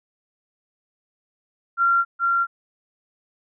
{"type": "tone with echo", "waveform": "sine", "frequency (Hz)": 1377, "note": "F6", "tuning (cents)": -25, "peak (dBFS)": -15, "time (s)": [1.77, 2.05], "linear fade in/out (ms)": 50, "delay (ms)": 420, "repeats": 1, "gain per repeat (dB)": -2, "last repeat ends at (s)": 2.47, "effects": []}